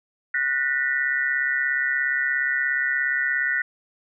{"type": "tone cluster", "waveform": "sine", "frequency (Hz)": [1470, 1810, 1947], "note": ["F#6", "A6", "B6"], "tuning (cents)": [-12, 48, -25], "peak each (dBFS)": -25, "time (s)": [0.34, 3.62], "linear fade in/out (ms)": 5, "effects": []}